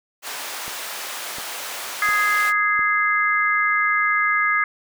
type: high-pass noise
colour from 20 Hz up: pink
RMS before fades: -31 dBFS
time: 0.22-2.53 s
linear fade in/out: 50 ms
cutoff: 790 Hz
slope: 12 dB/octave
type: click train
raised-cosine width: 2 ms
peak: -26 dBFS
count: 4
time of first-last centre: 0.68-2.793 s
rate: 1.42 Hz
type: chord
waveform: sine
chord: Ab major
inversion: second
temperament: just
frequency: 1245.9 / 1661.2 / 2077 Hz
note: Eb6 / Ab6 / C7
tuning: +2 / 0 / -13 cents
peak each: -21 dBFS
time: 2.02-4.64 s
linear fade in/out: 2 ms
effects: none